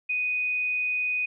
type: tone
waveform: sine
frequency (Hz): 2489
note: D#7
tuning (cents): 0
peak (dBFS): -24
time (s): 0.09-1.26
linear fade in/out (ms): 10
effects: none